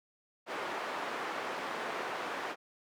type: band-pass noise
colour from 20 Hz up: white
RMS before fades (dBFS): -38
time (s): 0.46-2.56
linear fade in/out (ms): 50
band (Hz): 340 to 1400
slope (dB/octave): 12
effects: none